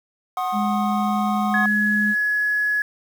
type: chord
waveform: triangle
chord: C diminished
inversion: second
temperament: equal with one note detuned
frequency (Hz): 740 / 1071 / 1244.5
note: Gb5 / C6 / Eb6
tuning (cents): 0 / +40 / 0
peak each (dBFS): -22 / -26 / -26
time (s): 0.37-1.66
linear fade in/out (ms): 2
type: tone with pitch glide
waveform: sine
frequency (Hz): 207.7 to 209.1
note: G#3 to G#3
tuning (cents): 0 to +12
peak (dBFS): -21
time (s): 0.52-2.15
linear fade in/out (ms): 50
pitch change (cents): +12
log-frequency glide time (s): 0.72-1.28
type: tone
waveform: sine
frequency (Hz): 1689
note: G#6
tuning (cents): +29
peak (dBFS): -18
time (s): 1.54-2.82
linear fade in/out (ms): 2
effects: 7-bit